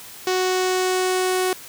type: tone with low-pass filter sweep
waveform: sawtooth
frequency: 370 Hz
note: F#4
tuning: in tune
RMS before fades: -21 dBFS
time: 0.27-1.53 s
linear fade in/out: 2 ms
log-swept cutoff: 6000 to 11000 Hz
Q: 1.7
effects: white hiss -40 dBFS RMS until 1.68 s + high-pass 60 Hz 12 dB/octave